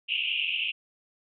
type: band-pass noise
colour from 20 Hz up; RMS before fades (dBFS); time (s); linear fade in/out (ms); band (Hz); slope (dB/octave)
white; -29; 0.08-0.72; 20; 2500 to 3000; 96
effects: none